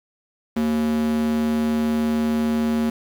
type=tone with high-pass filter; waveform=square; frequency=76.6 Hz; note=D#2; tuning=27 cents flat; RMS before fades=-21 dBFS; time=0.56-2.9 s; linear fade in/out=5 ms; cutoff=230 Hz; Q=3.4; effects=low-pass 4000 Hz 12 dB/octave + 7-bit